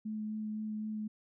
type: tone with vibrato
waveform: sine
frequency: 214.9 Hz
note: A3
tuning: 41 cents flat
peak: -35 dBFS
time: 0.05-1.08 s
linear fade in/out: 10 ms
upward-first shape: sine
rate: 3.9 Hz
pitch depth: 10 cents each way
effects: none